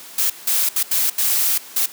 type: noise bursts at uneven times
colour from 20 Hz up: blue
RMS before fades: -18 dBFS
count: 6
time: 0.18-0.3 / 0.47-0.69 / 0.76-0.83 / 0.91-1.1 / 1.18-1.58 / 1.76-1.86 s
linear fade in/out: 5 ms
effects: white hiss -39 dBFS RMS until 1.92 s + high-pass 200 Hz 12 dB/octave